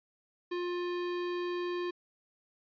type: tone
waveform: square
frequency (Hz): 353.4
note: F4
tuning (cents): +21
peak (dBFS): -33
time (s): 0.51-1.91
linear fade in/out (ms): 10
effects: resampled to 11025 Hz